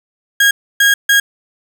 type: tone bursts at uneven times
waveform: 35% pulse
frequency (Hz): 1635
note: G#6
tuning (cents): -28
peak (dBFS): -6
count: 3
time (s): 0.4-0.51 / 0.8-0.94 / 1.09-1.2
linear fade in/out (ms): 5
effects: 8-bit